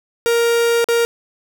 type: tone with dropouts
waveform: 45% pulse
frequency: 467.7 Hz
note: A#4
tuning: 6 cents sharp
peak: -13 dBFS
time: 0.26-1.05 s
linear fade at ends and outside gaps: 0 ms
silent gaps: 0.843-0.887 s
effects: none